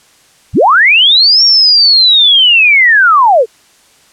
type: linear two-way sweep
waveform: sine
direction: up then down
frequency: 38.89 to 5590 to 410.6 Hz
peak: -3 dBFS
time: 0.53-3.46 s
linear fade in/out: 50 ms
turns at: 1.44 s
effects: white hiss -46 dBFS RMS until 4.12 s + low-pass 9000 Hz 12 dB/octave